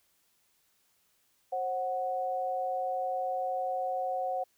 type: tone pair together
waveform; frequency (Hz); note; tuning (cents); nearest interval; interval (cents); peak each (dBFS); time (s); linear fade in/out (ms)
sine; 532.7 / 740; C5 / F#5; +31 / 0; tritone; 569; -34 / -31; 1.52-4.44; 10
effects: white hiss -71 dBFS RMS until 4.57 s